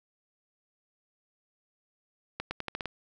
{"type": "accelerating click train", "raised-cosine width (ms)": 0.3, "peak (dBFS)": -17, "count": 7, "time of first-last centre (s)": [2.4, 2.857], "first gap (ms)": 110, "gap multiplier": 0.85, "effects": []}